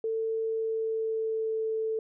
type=tone with pitch glide; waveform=sine; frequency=446.5 to 441.9 Hz; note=A4 to A4; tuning=+25 to +7 cents; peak=-27 dBFS; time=0.04-1.99 s; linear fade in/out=2 ms; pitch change=-18 cents; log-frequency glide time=0.48-1.65 s; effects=none